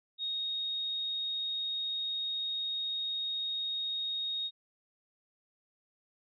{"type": "tone", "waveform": "sine", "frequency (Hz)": 3734, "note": "A#7", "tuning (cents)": 2, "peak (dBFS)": -32, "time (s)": [0.18, 4.51], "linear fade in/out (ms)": 50, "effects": []}